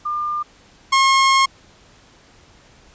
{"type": "tone pair in turn", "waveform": ["sine", "sawtooth"], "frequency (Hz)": [1200, 1077.8], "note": ["D6", "C#6"], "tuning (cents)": [37, -49], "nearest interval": "major second", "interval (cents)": 186, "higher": "first", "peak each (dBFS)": [-20, -8], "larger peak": "second", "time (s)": [[0.05, 0.43], [0.92, 1.46]], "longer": "second", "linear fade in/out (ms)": 10, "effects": ["pink hiss -50 dBFS RMS until 2.94 s", "resampled to 16000 Hz"]}